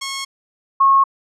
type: tone pair in turn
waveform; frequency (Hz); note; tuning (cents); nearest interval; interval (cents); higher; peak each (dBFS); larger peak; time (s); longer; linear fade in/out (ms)
5% pulse / sine; 1090 / 1090; C#6 / C#6; -29 / -29; unison; 0; neither; -9; neither; 0.01-0.25 / 0.8-1.04; neither; 10
effects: low-pass 6000 Hz 12 dB/octave